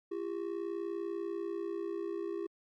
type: ring-modulated tone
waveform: triangle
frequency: 370 Hz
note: F#4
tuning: in tune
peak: -30 dBFS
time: 0.11-2.47 s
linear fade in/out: 10 ms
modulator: 30.1 Hz
effects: Opus 48 kbps